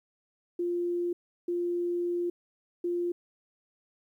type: tone bursts at uneven times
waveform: sine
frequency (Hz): 349.2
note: F4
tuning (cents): 0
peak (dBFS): -27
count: 3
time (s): 0.59-1.13 / 1.48-2.3 / 2.84-3.12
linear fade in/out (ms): 5
effects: 11-bit